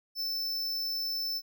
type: tone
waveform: square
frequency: 5290 Hz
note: E8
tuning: 5 cents sharp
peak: -31 dBFS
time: 0.15-1.42 s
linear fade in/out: 50 ms
effects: none